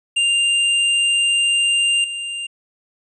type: tone with level steps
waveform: square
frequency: 2794 Hz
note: F7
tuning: in tune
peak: -15 / -25 dBFS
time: 0.16-2.47 s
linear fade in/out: 10 ms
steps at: 2.04 s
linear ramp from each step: 2 ms
effects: resampled to 22050 Hz